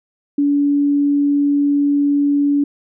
sine tone, 286.2 Hz, D4, 45 cents flat, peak -12 dBFS, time 0.38-2.64 s, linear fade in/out 5 ms, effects none

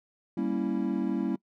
triangle chord, G diminished seventh, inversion none, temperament equal, 196 / 233.1 / 277.2 / 329.6 Hz, G3 / Bb3 / Db4 / Fb4, 0 / 0 / 0 / 0 cents, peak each -30 dBFS, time 0.37-1.36 s, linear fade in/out 5 ms, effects noise-tail reverb RT60 0.1 s tail -22 dB re dry

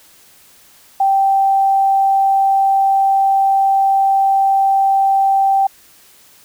sine tone, 781 Hz, G5, 7 cents flat, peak -10 dBFS, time 1-5.67 s, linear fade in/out 5 ms, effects white hiss -47 dBFS RMS until 6.44 s

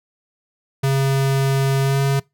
square tone with pitch glide, 136 to 137.74 Hz, C#3 to C#3, -33 to -11 cents, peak -16 dBFS, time 0.83-2.2 s, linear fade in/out 10 ms, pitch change +22 cents, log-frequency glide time 1.82-2 s, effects noise-tail reverb RT60 0.2 s tail -23 dB re dry

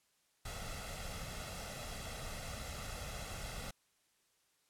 pink noise with comb filter, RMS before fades -44 dBFS, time 0.45-3.71 s, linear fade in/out 5 ms, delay 1.5 ms, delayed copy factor +0.65, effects white hiss -75 dBFS RMS until 4.69 s + low-pass 11000 Hz 12 dB/octave

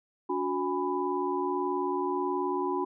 sine tone cluster, 287.3 / 365.8 / 824 / 994 Hz, D4 / F#4 / G#5 / B5, -38 / -20 / -14 / +11 cents, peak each -34 / -30 / -37 / -32 dBFS, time 0.29-2.85 s, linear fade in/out 10 ms, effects none

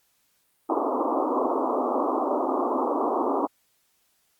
pink band-pass noise, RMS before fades -25 dBFS, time 0.69-3.47 s, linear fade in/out 10 ms, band 250 to 1200 Hz, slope 96 dB/octave, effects white hiss -68 dBFS RMS until 4.39 s + Opus 48 kbps

